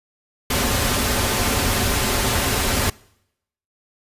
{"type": "noise with comb filter", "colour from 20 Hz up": "pink", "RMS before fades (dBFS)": -20, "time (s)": [0.5, 2.9], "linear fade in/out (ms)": 5, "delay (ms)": 6.2, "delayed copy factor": -0.5, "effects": ["noise-tail reverb RT60 0.8 s tail -24 dB re dry", "resampled to 32000 Hz"]}